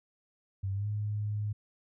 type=tone with pitch glide; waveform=sine; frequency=97.2 to 104.78 Hz; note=G2 to G#2; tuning=-14 to +16 cents; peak=-30 dBFS; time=0.63-1.53 s; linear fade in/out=10 ms; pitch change=+130 cents; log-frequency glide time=0.73-0.87 s; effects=none